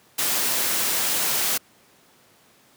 white noise, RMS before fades -23 dBFS, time 0.18-1.58 s, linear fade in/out 10 ms, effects pink hiss -56 dBFS RMS until 2.76 s + high-pass 150 Hz 12 dB/octave

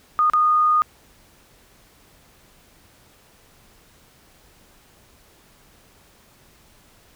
sine tone with dropouts, 1230 Hz, D#6, 20 cents flat, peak -14 dBFS, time 0.19-0.82 s, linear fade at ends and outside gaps 0 ms, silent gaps 0.299-0.335 s, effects pink hiss -54 dBFS RMS until 7.15 s

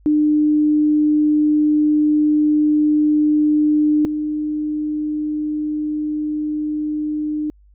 sine tone pair in turn, 301.4 / 302.6 Hz, D4 / D#4, +45 / -48 cents, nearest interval unison, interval 7 cents, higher second, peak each -12 / -19 dBFS, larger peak first, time 0.06-4.05 / 4.05-7.5 s, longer first, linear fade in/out 0 ms, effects added 50 Hz sine -47 dBFS peak until 7.74 s

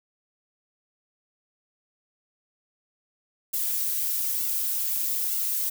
violet noise with flanger, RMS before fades -27 dBFS, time 3.53-5.7 s, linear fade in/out 10 ms, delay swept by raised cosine 1.4 to 5.8 ms, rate 1.1 Hz, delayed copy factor +0.85, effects none

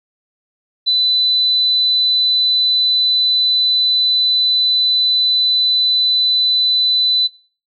sine tone, 4000 Hz, B7, 21 cents sharp, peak -11 dBFS, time 0.86-7.28 s, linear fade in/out 20 ms, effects noise-tail reverb RT60 0.4 s tail -19 dB re dry

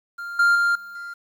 triangle tone with level steps, 1396.9 Hz, F6, in tune, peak -28 / -12 / -15 / -34 / -30 dBFS, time 0.18-1.14 s, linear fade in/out 10 ms, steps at 0.39 / 0.55 / 0.75 / 0.95 s, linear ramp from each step 5 ms, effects 9-bit

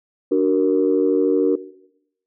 sine chord, D augmented, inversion none, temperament equal with one note detuned, 293.7 / 373.4 / 466.2 Hz, D4 / F#4 / A#4, 0 / +16 / 0 cents, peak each -18 dBFS, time 0.31-1.56 s, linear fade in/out 10 ms, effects noise-tail reverb RT60 0.8 s tail -18 dB re dry + tanh soft clip ceiling -6 dBFS

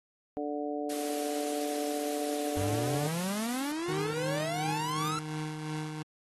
harmonic tone, 146.83 Hz, D3, in tune, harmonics 2 / 3 / 4 / 5, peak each -35 / -37 / -38 / -39 dBFS, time 0.37-3.07 s, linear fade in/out 0 ms
white high-pass noise, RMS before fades -41 dBFS, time 0.89-3.72 s, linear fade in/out 10 ms, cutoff 920 Hz, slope 24 dB/octave
45% pulse exponential sweep, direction up, 92.5 to 1365 Hz, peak -32 dBFS, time 2.57-5.19 s, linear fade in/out 0 ms
25% pulse tone with tremolo, 154.3 Hz, D#3, 14 cents flat, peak -29 dBFS, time 3.88-6.03 s, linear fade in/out 10 ms, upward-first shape sine, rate 2.8 Hz, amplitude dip 40%
effects AAC 32 kbps

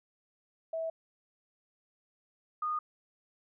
sine tone pair in turn, 651 / 1228.9 Hz, E5 / D#6, -22 / -22 cents, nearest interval major seventh, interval 1100 cents, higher second, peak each -32 / -30 dBFS, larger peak second, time 0.73-0.9 / 2.62-2.79 s, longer neither, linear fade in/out 5 ms, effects none

